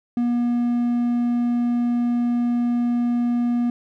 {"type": "tone", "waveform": "triangle", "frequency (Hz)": 240.1, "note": "B3", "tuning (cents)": -49, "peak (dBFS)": -16, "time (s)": [0.17, 3.7], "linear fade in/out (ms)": 2, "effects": []}